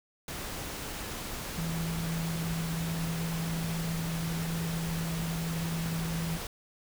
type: tone in noise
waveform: sine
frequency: 164.81 Hz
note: E3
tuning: in tune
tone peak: -31 dBFS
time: 1.58-6.37 s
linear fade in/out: 2 ms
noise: pink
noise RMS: -38 dBFS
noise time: 0.28-6.47 s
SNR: +4 dB
effects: none